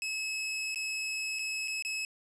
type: tone with dropouts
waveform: sawtooth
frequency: 2582 Hz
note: E7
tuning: 37 cents flat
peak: -29 dBFS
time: 0.02-2.05 s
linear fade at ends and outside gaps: 1 ms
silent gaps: 0.746-0.758 / 1.388-1.392 / 1.676-1.68 / 1.824-1.849 s
effects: resampled to 22050 Hz + 10-bit